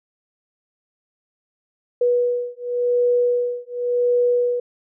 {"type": "beating tone pair", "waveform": "sine", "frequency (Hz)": [486.9, 487.81], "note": ["B4", "B4"], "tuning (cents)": [-25, -21], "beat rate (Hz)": 0.91, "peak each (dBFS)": -20, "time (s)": [2.01, 4.6], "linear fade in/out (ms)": 5, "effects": []}